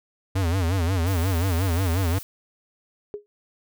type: tone with vibrato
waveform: square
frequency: 89.3 Hz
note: F2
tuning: 39 cents sharp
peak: -21 dBFS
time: 0.35-2.19 s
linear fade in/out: 10 ms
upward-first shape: sine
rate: 5.6 Hz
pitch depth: 160 cents each way
type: noise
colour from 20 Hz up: blue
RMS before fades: -39 dBFS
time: 1.07-2.23 s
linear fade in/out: 0 ms
type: tone with exponential decay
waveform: sine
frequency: 413.7 Hz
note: G#4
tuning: 7 cents flat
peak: -25 dBFS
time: 3.14-3.26 s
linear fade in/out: 0 ms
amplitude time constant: 24 ms
effects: none